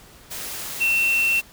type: tone in noise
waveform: sine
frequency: 2700 Hz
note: E7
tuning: 41 cents sharp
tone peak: -17 dBFS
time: 0.8-1.41 s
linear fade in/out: 20 ms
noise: white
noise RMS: -32 dBFS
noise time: 0.3-1.42 s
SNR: +12 dB
effects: pink hiss -48 dBFS RMS until 1.52 s